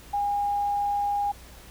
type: tone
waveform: sine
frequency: 814 Hz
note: G#5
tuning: 35 cents flat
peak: -23 dBFS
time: 0.13-1.32 s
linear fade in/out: 10 ms
effects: added 60 Hz sine -48 dBFS peak until 1.7 s + pink hiss -49 dBFS RMS until 1.7 s